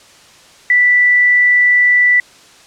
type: tone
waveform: sine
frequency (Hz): 1971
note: B6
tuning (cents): -4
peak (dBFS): -7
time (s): 0.7-2.2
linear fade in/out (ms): 2
effects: white hiss -43 dBFS RMS until 2.66 s + low-pass 7000 Hz 12 dB/octave